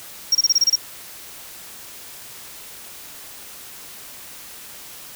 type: tone bursts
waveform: triangle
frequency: 5588 Hz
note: F8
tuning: in tune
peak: -11 dBFS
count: 8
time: 0.32-0.757 s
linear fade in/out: 5 ms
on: 31 ms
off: 27 ms
effects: white hiss -39 dBFS RMS until 5.15 s